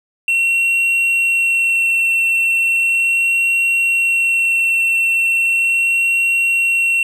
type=tone with vibrato; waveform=triangle; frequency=2720 Hz; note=F7; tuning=46 cents flat; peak=-11 dBFS; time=0.28-7.03 s; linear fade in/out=2 ms; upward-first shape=sine; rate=0.37 Hz; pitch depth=9 cents each way; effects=none